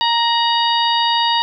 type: harmonic tone with a mistuned harmonic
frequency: 934 Hz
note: A#5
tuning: 3 cents sharp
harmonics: 1 / 2 / 3 / 4 / 5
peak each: -16 / -25 / -21 / -20 / -25 dBFS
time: 0.01-1.42 s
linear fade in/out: 0 ms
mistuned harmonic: 3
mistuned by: +65 cents
effects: none